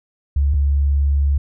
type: tone pair in turn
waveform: sine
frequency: 70.6 / 70.6 Hz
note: C#2 / C#2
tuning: +32 / +32 cents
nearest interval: unison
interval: 0 cents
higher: neither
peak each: -13 dBFS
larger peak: neither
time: 0.36-0.54 / 0.54-1.38 s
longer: second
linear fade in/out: 5 ms
effects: none